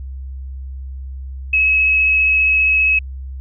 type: tone with vibrato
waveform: sine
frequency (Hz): 2570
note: E7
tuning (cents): -45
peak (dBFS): -11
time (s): 1.53-2.99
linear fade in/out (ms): 5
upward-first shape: sine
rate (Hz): 15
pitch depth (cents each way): 9
effects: added 66 Hz sine -26 dBFS peak until 3.4 s